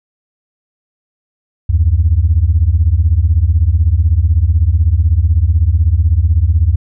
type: beating tone pair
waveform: sine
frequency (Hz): 73.42 / 89.42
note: D2 / F2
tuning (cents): 0 / +41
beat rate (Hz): 16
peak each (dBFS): -10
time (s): 1.69-6.76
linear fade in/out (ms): 10
effects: tanh soft clip ceiling -1 dBFS